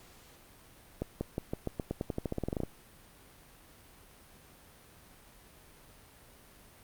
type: accelerating click train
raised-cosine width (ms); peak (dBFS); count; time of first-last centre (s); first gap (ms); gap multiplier
2; -19; 19; 1.02-2.635; 190; 0.9
effects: pink hiss -57 dBFS RMS until 6.83 s + Opus 48 kbps